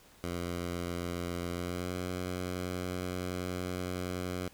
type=tone with pitch glide; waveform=10% pulse; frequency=87.31 to 90.65 Hz; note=F2 to F#2; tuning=0 to -35 cents; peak=-26 dBFS; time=0.24-4.48 s; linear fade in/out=0 ms; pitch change=+65 cents; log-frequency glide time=1.53-1.94 s; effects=pink hiss -59 dBFS RMS until 4.53 s